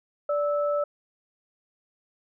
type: tone pair together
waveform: sine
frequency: 583.5 / 1310 Hz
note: D5 / E6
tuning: -11 / -11 cents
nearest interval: octave + major second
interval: 1400 cents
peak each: -23 / -31 dBFS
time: 0.29-0.84 s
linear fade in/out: 5 ms
effects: none